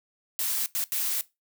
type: noise bursts at uneven times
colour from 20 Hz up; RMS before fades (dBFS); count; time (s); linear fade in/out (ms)
blue; -28; 3; 0.39-0.66 / 0.75-0.84 / 0.92-1.21; 0
effects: noise-tail reverb RT60 0.2 s tail -18 dB re dry